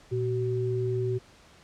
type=tone pair together; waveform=sine; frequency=117.7 / 377.4 Hz; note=A#2 / F#4; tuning=+17 / +34 cents; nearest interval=octave + minor sixth; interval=2017 cents; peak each=-28 dBFS; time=0.11-1.19 s; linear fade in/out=20 ms; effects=pink hiss -55 dBFS RMS until 1.63 s + low-pass 7000 Hz 12 dB/octave